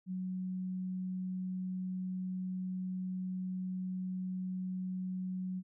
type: tone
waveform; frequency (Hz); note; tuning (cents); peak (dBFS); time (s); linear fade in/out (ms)
sine; 185; F#3; 0; -35; 0.06-5.63; 50
effects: none